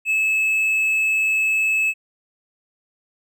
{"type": "tone", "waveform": "triangle", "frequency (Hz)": 2599, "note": "E7", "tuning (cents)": -25, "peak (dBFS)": -15, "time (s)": [0.05, 1.94], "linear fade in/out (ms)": 50, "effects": []}